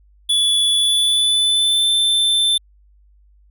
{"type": "tone with pitch glide", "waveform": "square", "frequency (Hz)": [3434, 3545], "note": ["A7", "A7"], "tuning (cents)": [-43, 12], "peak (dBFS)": -14, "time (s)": [0.29, 2.58], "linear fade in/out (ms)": 10, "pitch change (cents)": 55, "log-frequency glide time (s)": [0.75, 1.89], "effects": ["added 50 Hz sine -49 dBFS peak until 3.5 s"]}